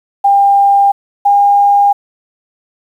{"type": "tone pair in turn", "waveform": "sine", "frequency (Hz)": [799, 808.3], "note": ["G5", "G#5"], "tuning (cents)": [33, -47], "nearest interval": "unison", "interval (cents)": 20, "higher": "second", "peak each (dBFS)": -5, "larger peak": "neither", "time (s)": [[0.24, 0.92], [1.25, 1.93]], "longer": "neither", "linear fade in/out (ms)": 10, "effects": ["7-bit"]}